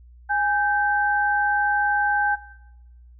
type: tone pair together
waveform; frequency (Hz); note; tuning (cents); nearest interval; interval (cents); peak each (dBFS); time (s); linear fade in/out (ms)
sine; 823.9 / 1557; G#5 / G6; -14 / -12; major seventh; 1102; -22; 0.29-2.36; 20
effects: noise-tail reverb RT60 0.9 s tail -18 dB re dry + added 60 Hz sine -45 dBFS peak until 3.19 s